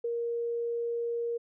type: tone with ADSR envelope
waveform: sine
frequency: 469.4 Hz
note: A#4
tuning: 12 cents sharp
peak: -27 dBFS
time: 0.04-1.38 s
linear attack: 7 ms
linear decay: 16 ms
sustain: -2 dB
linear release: 15 ms
effects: none